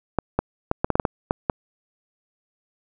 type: clicks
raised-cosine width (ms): 1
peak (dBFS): -5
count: 10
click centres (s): 0.187 / 0.39 / 0.714 / 0.845 / 0.903 / 0.955 / 0.998 / 1.052 / 1.309 / 1.498
effects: none